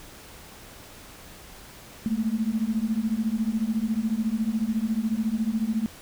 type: beating tone pair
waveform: sine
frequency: 213.9 / 227.9 Hz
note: A3 / A#3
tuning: -49 / -39 cents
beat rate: 14 Hz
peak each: -26 dBFS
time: 2.06-5.86 s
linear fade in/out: 0 ms
effects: pink hiss -46 dBFS RMS until 6.01 s